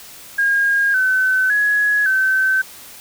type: tone with pitch steps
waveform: sine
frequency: 1624 / 1521 / 1677 / 1538 Hz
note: G#6 / F#6 / G#6 / G6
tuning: -39 / +47 / +16 / -33 cents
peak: -13 dBFS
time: 0.38-2.62 s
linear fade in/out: 10 ms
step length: 560 ms
effects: white hiss -39 dBFS RMS until 3 s